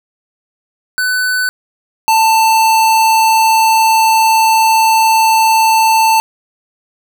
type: tone pair in turn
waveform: square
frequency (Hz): 1500 / 888.8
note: F#6 / A5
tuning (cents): +23 / +17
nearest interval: major sixth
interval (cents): 906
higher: first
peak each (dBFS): -13 / -8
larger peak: second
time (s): 0.98-1.49 / 2.08-6.2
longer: second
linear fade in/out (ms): 0
effects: none